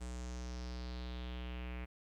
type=tone with low-pass filter sweep; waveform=square; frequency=61.5 Hz; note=B1; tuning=7 cents flat; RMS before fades=-43 dBFS; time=0-1.86 s; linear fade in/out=20 ms; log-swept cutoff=8200 to 2300 Hz; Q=3.5; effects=12-bit